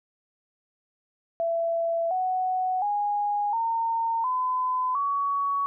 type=tone with pitch steps; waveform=sine; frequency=669 / 742.3 / 823.6 / 913.9 / 1014 / 1125.1 Hz; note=E5 / F#5 / G#5 / A#5 / B5 / C#6; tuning=+25 / +5 / -15 / -35 / +45 / +25 cents; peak=-23 dBFS; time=1.4-5.66 s; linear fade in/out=0 ms; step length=710 ms; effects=none